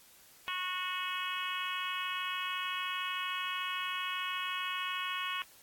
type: harmonic tone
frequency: 366.7 Hz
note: F#4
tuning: 15 cents flat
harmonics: 3 / 4 / 5 / 6 / 7 / 8 / 9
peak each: -38 / -43 / -44 / -44 / -40 / -41 / -44 dBFS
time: 0.48-5.42 s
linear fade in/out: 0 ms
effects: white hiss -59 dBFS RMS until 5.62 s + AAC 64 kbps